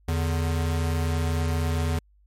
square tone pair together, 82.41 / 146.83 Hz, E2 / D3, 0 / 0 cents, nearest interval minor seventh, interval 1000 cents, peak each -24 / -31 dBFS, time 0.08-1.99 s, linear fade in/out 5 ms, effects added 50 Hz sine -56 dBFS peak until 2.26 s + MP3 64 kbps

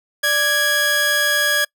sawtooth tone pair together, 587.3 / 1658.5 Hz, D5 / G#6, 0 / -3 cents, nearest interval octave + tritone, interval 1797 cents, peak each -20 / -12 dBFS, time 0.23-1.65 s, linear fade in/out 10 ms, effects noise-tail reverb RT60 0.1 s tail -26 dB re dry

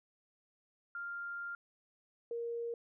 sine tone pair in turn, 1396.9 / 468.3 Hz, F6 / A#4, 0 / +8 cents, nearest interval octave + perfect fifth, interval 1892 cents, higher first, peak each -39 / -36 dBFS, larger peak second, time 0.95-1.55 / 2.31-2.74 s, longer first, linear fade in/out 2 ms, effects none

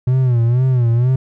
triangle tone with vibrato, 123.2 Hz, B2, 4 cents flat, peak -9 dBFS, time 0.07-1.16 s, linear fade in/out 5 ms, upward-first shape sine, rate 2.1 Hz, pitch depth 110 cents each way, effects none

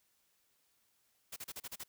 white noise bursts, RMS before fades -44 dBFS, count 7, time 1.32-1.838 s, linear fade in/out 10 ms, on 44 ms, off 35 ms, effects white hiss -75 dBFS RMS until 1.88 s

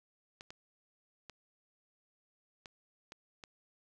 clicks, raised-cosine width 0.2 ms, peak -30 dBFS, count 6, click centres 0.409 / 0.505 / 1.297 / 2.658 / 3.121 / 3.438 s, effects none

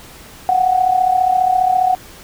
sine tone with amplitude modulation, 740 Hz, F#5, in tune, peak -8 dBFS, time 0.49-1.95 s, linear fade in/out 0 ms, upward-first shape sine, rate 34.8 Hz, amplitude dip 70%, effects pink hiss -39 dBFS RMS until 2.23 s

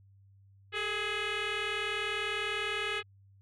sine tone with frequency modulation, 440 Hz, A4, in tune, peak -28 dBFS, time 0.72-3.03 s, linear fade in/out 50 ms, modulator 420 Hz, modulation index 6.9, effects tanh soft clip ceiling -30 dBFS + added 98 Hz sine -57 dBFS peak until 3.41 s

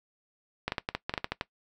clicks, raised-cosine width 0.3 ms, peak -13 dBFS, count 11, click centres 0.68 / 0.721 / 0.782 / 0.889 / 0.95 / 1.095 / 1.139 / 1.178 / 1.244 / 1.32 / 1.411 s, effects noise-tail reverb RT60 0.1 s tail -19 dB re dry

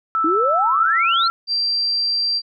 sine tone with pitch glide, 1318.5 to 1355.6 Hz, E6 to E6, 0 to +48 cents, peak -16 dBFS, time 0.15-1.3 s, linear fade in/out 0 ms, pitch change +48 cents, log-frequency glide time 0.77-1.04 s
sine exponential sweep, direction up, 301.1 to 4342 Hz, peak -18 dBFS, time 0.24-1.28 s, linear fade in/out 5 ms
sine tone, 4713 Hz, D8, 5 cents sharp, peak -17 dBFS, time 1.47-2.42 s, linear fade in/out 50 ms
effects none

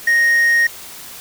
triangle tone with quantisation, 1864.7 Hz, A#6, in tune, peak -9 dBFS, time 0.07-0.67 s, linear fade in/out 5 ms, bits 6, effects white hiss -35 dBFS RMS until 1.2 s

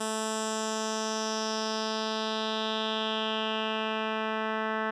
10% pulse tone with low-pass filter sweep, 218.9 Hz, A3, 9 cents flat, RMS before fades -31 dBFS, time 0-4.91 s, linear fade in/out 10 ms, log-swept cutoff 8700 to 1900 Hz, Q 3.7, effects none

